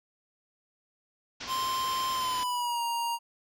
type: low-pass noise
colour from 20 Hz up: white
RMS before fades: -40 dBFS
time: 1.4-2.44 s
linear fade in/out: 10 ms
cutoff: 5900 Hz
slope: 48 dB/octave
type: tone with pitch glide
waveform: square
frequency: 1046.5 to 937.7 Hz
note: C6 to A#5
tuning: 0 to +10 cents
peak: -29 dBFS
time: 1.47-3.19 s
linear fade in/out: 50 ms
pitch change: -190 cents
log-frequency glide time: 2.11-2.83 s
effects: none